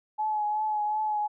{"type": "tone with vibrato", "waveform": "sine", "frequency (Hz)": 850, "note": "G#5", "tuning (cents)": 40, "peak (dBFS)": -25, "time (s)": [0.18, 1.28], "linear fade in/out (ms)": 20, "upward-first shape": "triangle", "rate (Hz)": 2.7, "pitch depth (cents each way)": 32, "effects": []}